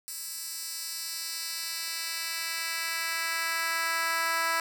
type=tone with high-pass filter sweep; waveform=10% pulse; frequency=329.6 Hz; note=E4; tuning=in tune; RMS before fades=-32 dBFS; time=0.08-4.6 s; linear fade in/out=0 ms; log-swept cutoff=7600 to 1100 Hz; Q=1; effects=none